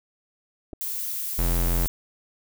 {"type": "clicks", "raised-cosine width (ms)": 2, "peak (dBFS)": -25, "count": 2, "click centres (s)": [0.731, 0.734]}
{"type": "noise", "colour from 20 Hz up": "violet", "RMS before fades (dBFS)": -30, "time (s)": [0.81, 1.88], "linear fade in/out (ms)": 0}
{"type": "tone", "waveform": "square", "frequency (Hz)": 42.89, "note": "F1", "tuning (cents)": -31, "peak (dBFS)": -22, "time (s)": [1.38, 1.87], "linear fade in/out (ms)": 10}
{"effects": []}